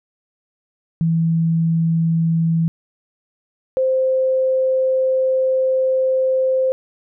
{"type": "tone pair in turn", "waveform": "sine", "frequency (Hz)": [164.4, 521.9], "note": ["E3", "C5"], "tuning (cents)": [-4, -4], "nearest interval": "octave + minor sixth", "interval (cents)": 2000, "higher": "second", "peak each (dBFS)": [-14, -14], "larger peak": "neither", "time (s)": [[1.01, 2.68], [3.77, 6.72]], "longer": "second", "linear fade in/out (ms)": 0, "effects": []}